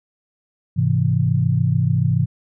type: chord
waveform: sine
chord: Ab augmented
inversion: none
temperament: equal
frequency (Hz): 103.83 / 130.81 / 164.81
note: Ab2 / C3 / E3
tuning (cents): 0 / 0 / 0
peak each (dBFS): -20 / -18 / -20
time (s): 0.76-2.26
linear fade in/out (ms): 20
effects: none